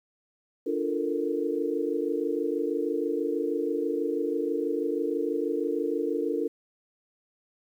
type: chord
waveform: sine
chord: Bb major seventh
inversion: first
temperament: equal with one note detuned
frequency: 293.7 / 345.8 / 440 / 466.2 Hz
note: D4 / F4 / A4 / Bb4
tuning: 0 / -17 / 0 / 0 cents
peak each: -31 dBFS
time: 0.66-6.48 s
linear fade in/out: 10 ms
effects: 10-bit